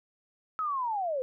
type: linear sweep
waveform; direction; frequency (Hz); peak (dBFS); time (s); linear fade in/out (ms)
sine; down; 1301 to 494; -28; 0.59-1.22; 0
effects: none